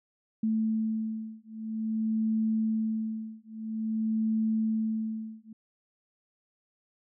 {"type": "beating tone pair", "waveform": "sine", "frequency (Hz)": [220, 220.5], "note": ["A3", "A3"], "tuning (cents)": [0, 4], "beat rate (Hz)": 0.5, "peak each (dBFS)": -30, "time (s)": [0.43, 5.53], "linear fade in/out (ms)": 5, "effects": []}